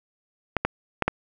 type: clicks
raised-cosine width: 0.5 ms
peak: -6 dBFS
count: 4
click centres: 0.567 / 0.65 / 1.023 / 1.08 s
effects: none